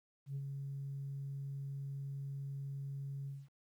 sine tone with ADSR envelope, 138.59 Hz, C#3, in tune, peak -35 dBFS, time 0.26-3.49 s, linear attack 96 ms, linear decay 52 ms, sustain -4 dB, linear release 220 ms, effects tanh soft clip ceiling -35 dBFS + 12-bit

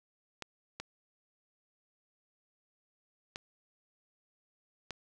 clicks, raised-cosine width 0.2 ms, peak -22 dBFS, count 4, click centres 0.423 / 0.8 / 3.359 / 4.907 s, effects none

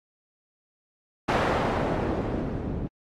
white noise with low-pass filter sweep, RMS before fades -27 dBFS, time 1.28-2.88 s, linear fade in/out 10 ms, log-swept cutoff 1200 to 220 Hz, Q 0.73, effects AAC 48 kbps

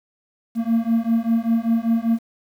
triangle beating tone pair, 226.6 / 231.7 Hz, A#3 / A#3, -49 / -10 cents, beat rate 5.1 Hz, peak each -18 dBFS, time 0.55-2.19 s, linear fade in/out 50 ms, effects 8-bit

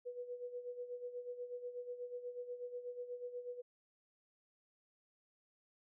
sine tone with tremolo, 490.3 Hz, B4, 13 cents flat, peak -40 dBFS, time 0.05-3.62 s, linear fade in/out 20 ms, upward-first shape sine, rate 8.2 Hz, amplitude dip 70%, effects none

